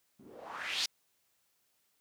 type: noise with low-pass filter sweep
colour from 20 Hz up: blue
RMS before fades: -39 dBFS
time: 0.19-0.86 s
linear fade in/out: 5 ms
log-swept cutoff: 210 to 5100 Hz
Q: 3
effects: white hiss -75 dBFS RMS until 2 s + high-pass 60 Hz 12 dB/octave